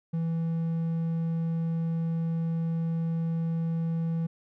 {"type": "tone", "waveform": "triangle", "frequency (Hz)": 164.81, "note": "E3", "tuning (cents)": 0, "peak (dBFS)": -24, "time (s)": [0.13, 4.27], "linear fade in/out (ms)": 10, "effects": []}